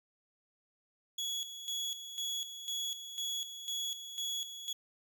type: tone with tremolo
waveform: 30% pulse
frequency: 3365 Hz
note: G#7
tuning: 22 cents sharp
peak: -32 dBFS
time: 1.18-4.73 s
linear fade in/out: 5 ms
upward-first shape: square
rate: 2 Hz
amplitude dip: 65%
effects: none